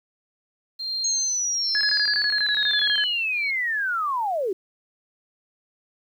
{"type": "tone with tremolo", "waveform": "sine", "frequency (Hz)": 4186, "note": "C8", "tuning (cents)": 0, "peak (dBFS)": -24, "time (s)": [0.79, 3.51], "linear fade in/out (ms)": 10, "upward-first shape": "sine", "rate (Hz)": 1.1, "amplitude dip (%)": 100}
{"type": "linear sweep", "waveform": "sine", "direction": "down", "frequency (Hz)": [6560, 352.1], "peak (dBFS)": -22, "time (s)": [1.04, 4.53], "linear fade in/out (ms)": 5}
{"type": "tone bursts", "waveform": "sine", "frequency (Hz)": 1685, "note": "G#6", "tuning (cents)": 25, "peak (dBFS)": -22, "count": 16, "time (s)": [1.75, 3.039], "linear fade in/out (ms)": 0, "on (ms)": 59, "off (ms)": 23}
{"effects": ["9-bit"]}